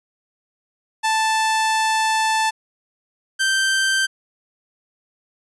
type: tone pair in turn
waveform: sawtooth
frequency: 880 / 1562.1 Hz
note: A5 / G6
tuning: 0 / -7 cents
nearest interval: minor seventh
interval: 993 cents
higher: second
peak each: -13 dBFS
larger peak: neither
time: 1.03-2.51 / 3.39-4.07 s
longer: first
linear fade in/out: 20 ms
effects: resampled to 24000 Hz